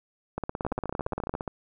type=two click trains; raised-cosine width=1 ms; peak=-16 / -17 dBFS; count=18 / 13; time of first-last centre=0.38-1.351 / 0.65-1.478 s; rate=17.5 / 14.5 Hz; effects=none